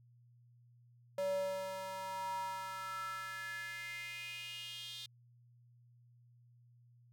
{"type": "tone with high-pass filter sweep", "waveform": "square", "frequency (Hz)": 190, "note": "F#3", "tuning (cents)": 46, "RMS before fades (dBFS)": -42, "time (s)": [1.18, 5.06], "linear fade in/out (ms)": 2, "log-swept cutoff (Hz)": [530, 3600], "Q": 5.7, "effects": ["added 120 Hz sine -62 dBFS peak until 7.12 s"]}